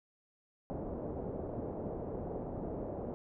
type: low-pass noise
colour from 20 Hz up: white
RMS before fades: -40 dBFS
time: 0.7-3.14 s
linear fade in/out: 0 ms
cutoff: 610 Hz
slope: 24 dB/octave
effects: none